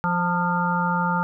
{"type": "harmonic tone with a mistuned harmonic", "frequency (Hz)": 174.7, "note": "F3", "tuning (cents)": 1, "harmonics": [1, 3, 5, 7, 8], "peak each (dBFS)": [-24, -34, -24, -28, -27], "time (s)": [0.04, 1.23], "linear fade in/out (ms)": 0, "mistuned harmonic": 5, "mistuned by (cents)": 39, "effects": []}